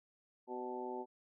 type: harmonic tone with a mistuned harmonic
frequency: 125 Hz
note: B2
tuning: 21 cents sharp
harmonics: 2 / 3 / 4 / 5 / 6 / 7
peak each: -48 / -43 / -50 / -51 / -50 / -45 dBFS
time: 0.47-1.06 s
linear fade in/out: 50 ms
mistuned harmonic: 5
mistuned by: -51 cents
effects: none